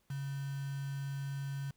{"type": "tone with quantisation", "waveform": "sine", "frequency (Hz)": 138.59, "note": "C#3", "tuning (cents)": 0, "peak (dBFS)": -36, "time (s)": [0.1, 1.71], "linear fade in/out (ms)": 5, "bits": 8, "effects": ["pink hiss -74 dBFS RMS until 1.76 s"]}